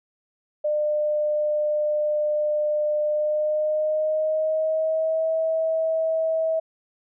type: tone with pitch glide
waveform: sine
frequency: 601 to 644.1 Hz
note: D5 to E5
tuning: +40 to -40 cents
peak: -20 dBFS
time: 0.64-6.6 s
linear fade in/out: 10 ms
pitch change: +120 cents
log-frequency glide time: 3.07-5.3 s
effects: none